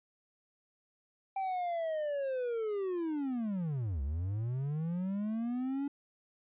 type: linear two-way sweep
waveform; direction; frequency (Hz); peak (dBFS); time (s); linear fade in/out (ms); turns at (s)
triangle; down then up; 784 to 65.41 to 285.7; -30; 1.36-5.88; 5; 4.02
effects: resampled to 8000 Hz